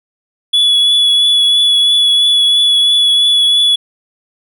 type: tone with vibrato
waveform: triangle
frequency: 3405 Hz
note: G#7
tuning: 42 cents sharp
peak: -6 dBFS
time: 0.53-3.76 s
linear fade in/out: 10 ms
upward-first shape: triangle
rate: 3 Hz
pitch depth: 17 cents each way
effects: none